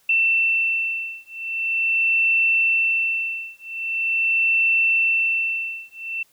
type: beating tone pair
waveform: sine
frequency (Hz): 2683 / 2683.43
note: E7 / E7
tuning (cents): +30 / +30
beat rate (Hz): 0.43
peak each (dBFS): -21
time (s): 0.09-6.23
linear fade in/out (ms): 5
effects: white hiss -60 dBFS RMS until 6.32 s